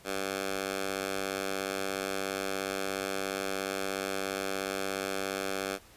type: tone with high-pass filter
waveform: 10% pulse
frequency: 97 Hz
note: G2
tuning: 18 cents flat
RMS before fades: -34 dBFS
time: 0.04-5.79 s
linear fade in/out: 50 ms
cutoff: 380 Hz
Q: 0.54
effects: pink hiss -56 dBFS RMS until 5.96 s + resampled to 32000 Hz